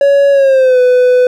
triangle tone with pitch glide, 561 to 499.8 Hz, C#5 to B4, +21 to +21 cents, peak -3 dBFS, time 0.01-1.27 s, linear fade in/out 2 ms, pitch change -200 cents, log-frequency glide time 0.31-0.8 s, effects none

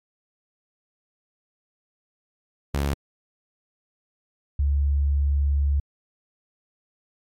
sawtooth / sine tone pair in turn, 70.5 / 70.86 Hz, C#2 / C#2, +30 / +39 cents, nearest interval unison, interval 9 cents, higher second, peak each -18 dBFS, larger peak neither, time 2.74-2.94 / 4.59-5.8 s, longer second, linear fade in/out 5 ms, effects MP3 64 kbps

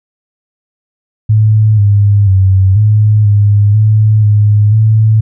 sine tone with pitch steps, 108 / 101.9 / 95.4 / 106.4 / 102.9 / 107.6 / 104.7 / 109.5 Hz, A2 / G#2 / G2 / G#2 / G#2 / A2 / G#2 / A2, -32 / -32 / -47 / +42 / -16 / -38 / +15 / -8 cents, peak -4 dBFS, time 1.29-5.21 s, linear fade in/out 10 ms, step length 490 ms, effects none

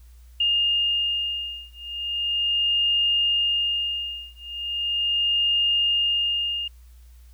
sine beating tone pair, 2827 / 2827.38 Hz, F7 / F7, +20 / +21 cents, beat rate 0.38 Hz, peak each -24 / -24 dBFS, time 0.4-6.68 s, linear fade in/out 5 ms, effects added 60 Hz sine -45 dBFS peak until 7.33 s + white hiss -62 dBFS RMS until 7.33 s

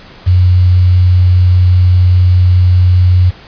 sine tone with quantisation, 90.5 Hz, F#2, 38 cents flat, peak -4 dBFS, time 0.26-3.31 s, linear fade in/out 20 ms, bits 5, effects pink hiss -36 dBFS RMS until 3.47 s + resampled to 11025 Hz

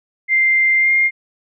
sine tone with pitch glide, 2093 to 2119 Hz, C7 to C7, 0 to +21 cents, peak -11 dBFS, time 0.28-1.11 s, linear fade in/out 50 ms, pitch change +21 cents, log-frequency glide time 0.77-0.91 s, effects none

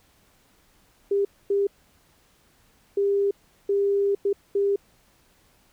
sine tone bursts at uneven times, 400 Hz, G4, 35 cents sharp, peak -19 dBFS, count 6, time 1.11-1.25 / 1.5-1.67 / 2.97-3.31 / 3.69-4.15 / 4.25-4.33 / 4.55-4.76 s, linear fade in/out 5 ms, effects pink hiss -61 dBFS RMS until 5.72 s

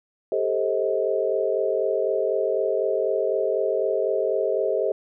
sine chord, A half-diminished seventh, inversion third, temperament just, 396 / 440 / 528 / 633.6 Hz, G4 / A4 / C5 / Eb5, +18 / 0 / +16 / +31 cents, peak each -26 dBFS, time 0.32-4.92 s, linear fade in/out 2 ms, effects none

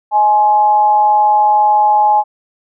sine tone with amplitude modulation, 841 Hz, G#5, 22 cents sharp, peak -5 dBFS, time 0.11-2.24 s, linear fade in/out 50 ms, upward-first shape sine, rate 214 Hz, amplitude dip 50%, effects none

